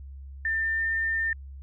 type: tone with pitch glide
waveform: sine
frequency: 1793 to 1804.4 Hz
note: A6 to A6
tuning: +32 to +43 cents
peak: -24 dBFS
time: 0.45-1.33 s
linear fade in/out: 2 ms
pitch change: +11 cents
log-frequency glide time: 0.58-0.83 s
effects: added 68 Hz sine -39 dBFS peak until 1.62 s